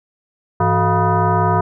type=tone with frequency modulation; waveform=sine; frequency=436.2 Hz; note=A4; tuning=15 cents flat; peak=-12 dBFS; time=0.6-1.61 s; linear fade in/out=5 ms; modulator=269 Hz; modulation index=2.9; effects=none